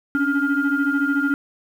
sine tone cluster, 275.2 / 288.8 / 1407 Hz, C#4 / D4 / F6, -12 / -29 / +12 cents, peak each -21 dBFS, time 0.15-1.34 s, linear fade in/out 0 ms, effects tanh soft clip ceiling -11 dBFS + 8-bit

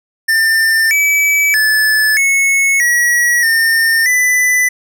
square tone with pitch steps, 1794 / 2296 / 1736 / 2195 / 1920 / 1815 / 1995 Hz, A6 / D7 / A6 / C#7 / B6 / A#6 / B6, +33 / -40 / -24 / -18 / -49 / -47 / +17 cents, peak -10 dBFS, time 0.28-4.69 s, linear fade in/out 10 ms, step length 630 ms, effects none

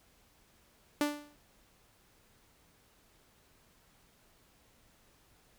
sawtooth tone with exponential decay, 293.7 Hz, D4, in tune, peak -21 dBFS, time 1.01-1.36 s, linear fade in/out 1 ms, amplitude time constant 74 ms, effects pink hiss -66 dBFS RMS until 5.58 s

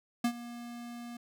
square tone with ADSR envelope, 238.2 Hz, A#3, 38 cents sharp, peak -25 dBFS, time 0.24-1.17 s, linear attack 6 ms, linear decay 74 ms, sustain -17 dB, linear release 5 ms, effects none

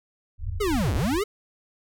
white low-pass noise, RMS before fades -31 dBFS, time 0.38-1.23 s, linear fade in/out 50 ms, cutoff 100 Hz, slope 48 dB/octave
square linear two-way sweep, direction down then up, 440 to 51.91 to 440 Hz, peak -23 dBFS, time 0.6-1.24 s, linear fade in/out 10 ms, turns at 0.94 s
effects none

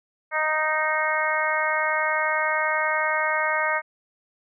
harmonic tone, 310.2 Hz, D#4, 5 cents flat, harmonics 2 / 3 / 4 / 5 / 6 / 7, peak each -28 / -28 / -28 / -28 / -28 / -28 dBFS, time 0.31-3.82 s, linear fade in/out 50 ms, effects none

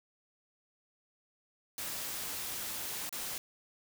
white noise with dropouts, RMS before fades -39 dBFS, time 1.78-3.38 s, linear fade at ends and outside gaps 1 ms, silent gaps 3.093-3.126 s, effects none

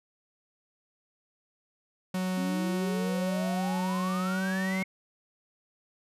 45% pulse tone with pitch glide, 185 to 189.21 Hz, F#3 to F#3, 0 to +39 cents, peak -28 dBFS, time 2.14-4.83 s, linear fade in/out 5 ms, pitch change +39 cents, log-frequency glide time 4.27-4.38 s
sine exponential sweep, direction up, 256.4 to 2196 Hz, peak -34 dBFS, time 2.37-4.84 s, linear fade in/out 5 ms
effects resampled to 32000 Hz

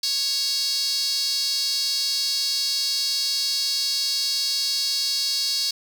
sawtooth tone with high-pass filter, 554.4 Hz, C#5, in tune, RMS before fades -24 dBFS, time 0.03-5.71 s, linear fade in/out 5 ms, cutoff 4600 Hz, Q 7, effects none

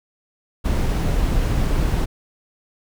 brown noise, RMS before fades -19 dBFS, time 0.64-2.06 s, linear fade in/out 20 ms, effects none

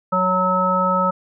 harmonic tone with a mistuned harmonic, 185 Hz, F#3, in tune, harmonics 1 / 3 / 5 / 7, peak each -23 / -22 / -23 / -18 dBFS, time 0.12-1.11 s, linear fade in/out 10 ms, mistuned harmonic 5, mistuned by -15 cents, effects none

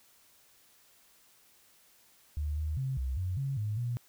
sine tone with pitch steps, 74.5 / 77 / 132.7 / 65.2 / 91.6 / 136.8 / 105.7 / 120.5 Hz, D2 / D#2 / C3 / C2 / F#2 / C#3 / G#2 / B2, +25 / -17 / +25 / -5 / -17 / -23 / +31 / -42 cents, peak -30 dBFS, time 2.37-3.97 s, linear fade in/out 0 ms, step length 200 ms, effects white hiss -63 dBFS RMS until 4.08 s

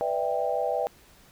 sine chord, E minor seventh, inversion second, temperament just, 494.4 / 593.3 / 659.3 / 791.1 Hz, B4 / D5 / E5 / G5, +2 / +18 / 0 / +16 cents, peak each -30 dBFS, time 0.01-0.87 s, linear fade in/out 0 ms, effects pink hiss -56 dBFS RMS until 1.31 s

